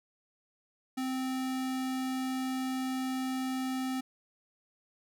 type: tone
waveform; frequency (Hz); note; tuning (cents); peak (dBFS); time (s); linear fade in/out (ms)
square; 260.1; C4; -10; -32; 0.97-4.01; 10
effects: none